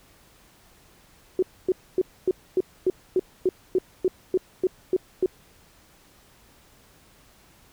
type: tone bursts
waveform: sine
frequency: 370 Hz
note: F#4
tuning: in tune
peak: -17 dBFS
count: 14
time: 1.39-5.26 s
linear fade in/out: 2 ms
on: 35 ms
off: 260 ms
effects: pink hiss -56 dBFS RMS until 7.72 s